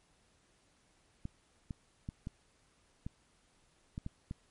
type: clicks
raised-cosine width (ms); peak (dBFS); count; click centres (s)
5; -27; 8; 1.254 / 1.708 / 2.089 / 2.271 / 3.065 / 3.979 / 4.064 / 4.311
effects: pink hiss -70 dBFS RMS until 4.5 s + MP3 48 kbps